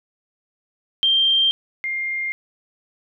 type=tone pair in turn; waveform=sine; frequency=3168 / 2114 Hz; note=G7 / C7; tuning=+18 / +17 cents; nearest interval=perfect fifth; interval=701 cents; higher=first; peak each=-14 / -22 dBFS; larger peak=first; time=1.03-1.51 / 1.84-2.32 s; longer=neither; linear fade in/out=0 ms; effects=none